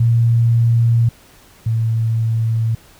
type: tone pair in turn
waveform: sine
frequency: 116.54 / 113.16 Hz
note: A#2 / A2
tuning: 0 / +49 cents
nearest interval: minor second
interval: 51 cents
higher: first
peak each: -10 / -14 dBFS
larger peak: first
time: 0-1.09 / 1.66-2.75 s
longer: neither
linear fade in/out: 5 ms
effects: pink hiss -47 dBFS RMS until 2.99 s